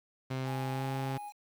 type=tone with pitch glide; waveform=sawtooth; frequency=131 to 133.21 Hz; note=C3 to C3; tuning=+2 to +31 cents; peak=-29 dBFS; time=0.3-1.18 s; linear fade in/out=10 ms; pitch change=+29 cents; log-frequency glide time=0.72-0.85 s
type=tone; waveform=triangle; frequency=826 Hz; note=G#5; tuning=10 cents flat; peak=-38 dBFS; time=0.44-1.33 s; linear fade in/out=50 ms
effects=low-pass 5000 Hz 12 dB/octave + 9-bit